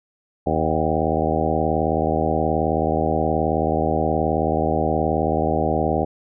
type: harmonic tone with a mistuned harmonic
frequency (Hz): 78.8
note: D#2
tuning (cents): +23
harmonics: 1 / 2 / 3 / 4 / 5 / 6 / 7 / 8 / 9 / 10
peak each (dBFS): -27 / -27 / -27 / -27 / -27 / -27 / -27 / -27 / -27 / -27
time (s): 0.46-6.05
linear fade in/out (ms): 10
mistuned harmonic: 9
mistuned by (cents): +48
effects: none